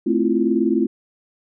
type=chord; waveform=sine; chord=F major seventh; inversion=first; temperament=equal; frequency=220 / 261.6 / 329.6 / 349.2 Hz; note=A3 / C4 / E4 / F4; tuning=0 / 0 / 0 / 0 cents; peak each=-21 dBFS; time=0.06-0.87 s; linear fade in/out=10 ms; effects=none